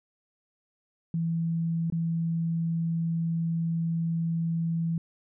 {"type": "tone with dropouts", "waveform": "sine", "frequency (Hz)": 165.7, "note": "E3", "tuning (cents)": 9, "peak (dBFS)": -25, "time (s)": [1.14, 4.98], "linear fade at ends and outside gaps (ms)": 2, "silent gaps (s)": [1.901, 1.923], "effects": []}